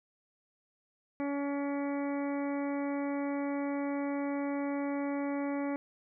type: harmonic tone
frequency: 282.8 Hz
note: C#4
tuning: 35 cents sharp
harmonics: 1 / 2 / 3 / 4 / 5 / 6 / 7 / 8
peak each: -32 / -38 / -43 / -47 / -51 / -54 / -49 / -50 dBFS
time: 1.2-5.76 s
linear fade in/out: 0 ms
effects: none